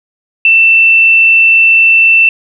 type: tone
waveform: sine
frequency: 2674 Hz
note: E7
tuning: 24 cents sharp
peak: -3 dBFS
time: 0.45-2.29 s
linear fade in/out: 2 ms
effects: none